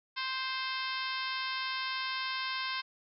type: harmonic tone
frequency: 523.3 Hz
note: C5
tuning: in tune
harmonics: 2 / 3 / 4 / 5 / 6 / 7 / 8 / 9 / 10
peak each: -38 / -40 / -41 / -42 / -43 / -43 / -44 / -45 / -45 dBFS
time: 0.16-2.82 s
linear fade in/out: 20 ms
effects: none